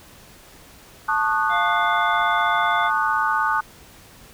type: chord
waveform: sine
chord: D# half-diminished seventh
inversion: second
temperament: equal with one note detuned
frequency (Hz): 880 / 1108.7 / 1224.5 / 1480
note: A5 / C#6 / D#6 / F#6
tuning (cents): 0 / 0 / -28 / 0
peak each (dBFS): -23 / -26 / -23 / -23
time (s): 1.08-3.61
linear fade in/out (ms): 10
type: harmonic tone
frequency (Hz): 698.5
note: F5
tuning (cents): 0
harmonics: 1 / 3 / 5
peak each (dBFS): -25 / -30 / -32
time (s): 1.49-2.91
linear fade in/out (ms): 50
effects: pink hiss -47 dBFS RMS until 4.33 s